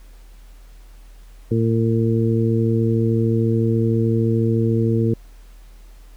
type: harmonic tone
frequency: 113.7 Hz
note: A#2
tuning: 43 cents flat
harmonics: 1 / 2 / 3 / 4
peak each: -18 / -21 / -23 / -24 dBFS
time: 1.51-5.14 s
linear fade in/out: 5 ms
effects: added 40 Hz sine -40 dBFS peak until 6.16 s + pink hiss -55 dBFS RMS until 6.16 s